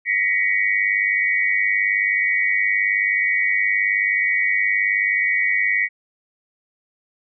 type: tone cluster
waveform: sine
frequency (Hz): 1911 / 2010 / 2245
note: A#6 / B6 / C#7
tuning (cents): +43 / +30 / +21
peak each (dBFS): -21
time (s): 0.05-5.89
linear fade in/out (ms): 50
effects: none